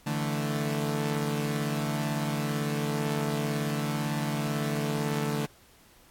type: chord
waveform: sawtooth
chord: D suspended second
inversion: none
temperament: equal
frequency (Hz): 146.83 / 164.81 / 220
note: D3 / E3 / A3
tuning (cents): 0 / 0 / 0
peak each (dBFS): -26 / -32 / -28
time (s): 0.06-5.46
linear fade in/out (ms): 10
effects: pink hiss -58 dBFS RMS until 6.1 s + AAC 64 kbps